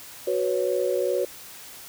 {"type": "chord", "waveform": "sine", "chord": "F# suspended fourth", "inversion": "none", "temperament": "equal with one note detuned", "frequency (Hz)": [370, 493.9, 556.3], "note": ["F#4", "B4", "C#5"], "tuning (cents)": [0, 0, 6], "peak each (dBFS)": -26, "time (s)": [0.27, 1.25], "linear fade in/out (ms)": 5, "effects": ["white hiss -43 dBFS RMS until 1.88 s"]}